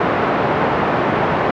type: band-pass noise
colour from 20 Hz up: white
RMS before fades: -17 dBFS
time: 0-1.51 s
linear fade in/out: 5 ms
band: 120 to 1000 Hz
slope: 12 dB/octave
effects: low-pass 3000 Hz 12 dB/octave